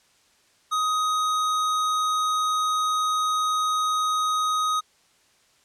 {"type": "tone", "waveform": "square", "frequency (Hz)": 1254, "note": "D#6", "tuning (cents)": 13, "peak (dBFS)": -22, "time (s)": [0.71, 4.81], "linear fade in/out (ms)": 20, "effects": ["white hiss -61 dBFS RMS until 5.64 s", "low-pass 8000 Hz 12 dB/octave"]}